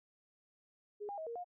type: tone with pitch steps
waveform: sine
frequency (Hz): 414.3 / 808 / 636 / 467 / 712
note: G#4 / G#5 / D#5 / A#4 / F5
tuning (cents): -4 / -48 / +38 / +3 / +33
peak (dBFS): -40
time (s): 1-1.445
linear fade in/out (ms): 20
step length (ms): 89
effects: none